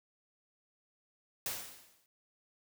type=noise with exponential decay; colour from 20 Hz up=white; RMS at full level=-35 dBFS; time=1.46-2.06 s; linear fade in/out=1 ms; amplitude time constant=130 ms; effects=none